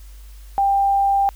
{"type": "tone", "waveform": "sine", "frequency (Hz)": 792, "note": "G5", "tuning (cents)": 18, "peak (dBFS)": -14, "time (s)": [0.58, 1.29], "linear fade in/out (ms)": 0, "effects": ["added 50 Hz sine -37 dBFS peak until 1.35 s", "white hiss -52 dBFS RMS until 1.35 s"]}